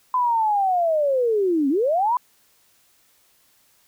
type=linear two-way sweep; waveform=sine; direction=down then up; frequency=1020 to 262.6 to 1020 Hz; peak=-17 dBFS; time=0.14-2.17 s; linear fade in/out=2 ms; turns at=1.69 s; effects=white hiss -60 dBFS RMS until 3.87 s